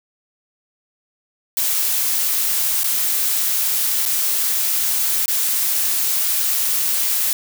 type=noise with dropouts; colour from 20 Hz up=blue; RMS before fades=-19 dBFS; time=1.57-7.33 s; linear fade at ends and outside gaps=1 ms; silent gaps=2.834-2.842 / 4.054-4.06 / 5.258-5.28 s; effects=none